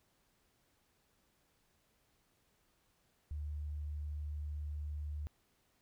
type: tone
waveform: sine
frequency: 74.4 Hz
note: D2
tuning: 23 cents sharp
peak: -38 dBFS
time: 3.31-5.27 s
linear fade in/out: 0 ms
effects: pink hiss -75 dBFS RMS until 5.81 s